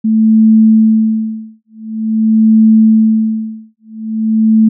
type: tone with tremolo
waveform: sine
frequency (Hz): 220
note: A3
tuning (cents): 0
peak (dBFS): -3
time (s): 0.04-4.69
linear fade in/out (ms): 10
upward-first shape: sine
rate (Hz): 0.47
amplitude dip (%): 100
effects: none